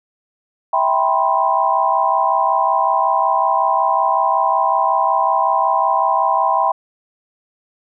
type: chord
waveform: sine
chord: C major seventh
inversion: first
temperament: just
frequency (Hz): 654.1 / 784.9 / 981.1 / 1046.5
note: E5 / G5 / B5 / C6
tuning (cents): -14 / +2 / -12 / 0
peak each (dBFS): -21 / -18 / -17 / -19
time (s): 0.73-6.72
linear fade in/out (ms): 5
effects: none